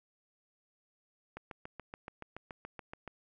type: click train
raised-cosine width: 0.5 ms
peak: -28 dBFS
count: 13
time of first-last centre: 1.37-3.077 s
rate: 7.03 Hz
effects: none